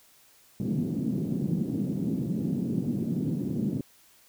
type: band-pass noise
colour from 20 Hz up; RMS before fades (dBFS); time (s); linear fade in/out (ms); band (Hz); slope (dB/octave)
white; -29; 0.6-3.81; 2; 150 to 250; 24
effects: white hiss -59 dBFS RMS until 4.28 s